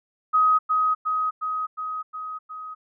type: tone with echo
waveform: sine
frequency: 1260 Hz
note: D#6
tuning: 21 cents sharp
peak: -15 dBFS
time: 0.33-0.59 s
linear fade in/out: 20 ms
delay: 360 ms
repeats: 6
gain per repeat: -3 dB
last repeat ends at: 2.75 s
effects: none